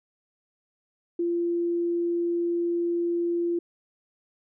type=tone; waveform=sine; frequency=343.6 Hz; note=F4; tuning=28 cents flat; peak=-23 dBFS; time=1.19-3.59 s; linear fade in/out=5 ms; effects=none